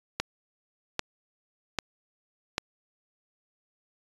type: click train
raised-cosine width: 0.2 ms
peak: -9 dBFS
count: 4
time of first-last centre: 0.2-2.581 s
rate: 1.26 Hz
effects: resampled to 24000 Hz